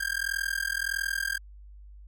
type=tone with amplitude modulation; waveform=45% pulse; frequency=1600 Hz; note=G6; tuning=35 cents sharp; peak=-24 dBFS; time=0-1.38 s; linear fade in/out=10 ms; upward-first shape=sine; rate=41.6 Hz; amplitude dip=100%; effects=added 50 Hz sine -45 dBFS peak until 2.07 s